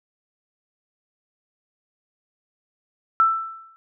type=tone with exponential decay; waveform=sine; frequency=1329 Hz; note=E6; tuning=14 cents sharp; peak=-11 dBFS; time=3.2-3.76 s; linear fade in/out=0 ms; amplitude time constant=120 ms; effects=none